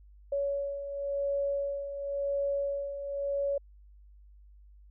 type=beating tone pair; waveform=sine; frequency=561 / 561.94 Hz; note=C#5 / C#5; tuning=+21 / +23 cents; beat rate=0.94 Hz; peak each=-37 / -30 dBFS; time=0.32-3.58 s; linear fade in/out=5 ms; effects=added 50 Hz sine -52 dBFS peak until 4.9 s